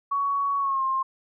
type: tone with pitch glide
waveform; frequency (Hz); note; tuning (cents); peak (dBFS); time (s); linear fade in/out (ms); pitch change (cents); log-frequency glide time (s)
sine; 1120 to 1061.4; C#6 to C6; +18 to +24; -22; 0.11-1.03; 10; -94; 0.59-0.83
effects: none